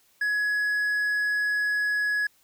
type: tone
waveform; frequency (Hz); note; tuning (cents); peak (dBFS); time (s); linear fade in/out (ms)
triangle; 1681; G#6; +20; -21; 0.21-2.27; 5
effects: white hiss -63 dBFS RMS until 2.43 s